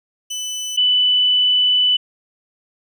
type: tone pair in turn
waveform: 25% pulse / sine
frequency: 3000 / 2988 Hz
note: F#7 / F#7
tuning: +23 / +16 cents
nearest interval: unison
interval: 7 cents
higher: first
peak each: -20 / -12 dBFS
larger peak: second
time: 0.3-0.77 / 0.77-1.97 s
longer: second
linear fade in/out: 10 ms
effects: none